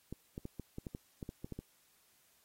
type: clicks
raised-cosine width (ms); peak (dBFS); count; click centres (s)
3; -29; 12; 0.126 / 0.379 / 0.454 / 0.597 / 0.784 / 0.868 / 0.949 / 1.228 / 1.291 / 1.445 / 1.523 / 1.59
effects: white hiss -70 dBFS RMS until 2.44 s + AAC 48 kbps